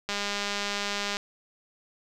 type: click train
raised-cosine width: 0.2 ms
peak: -13 dBFS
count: 220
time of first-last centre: 0.09-1.169 s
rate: 203 Hz
effects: none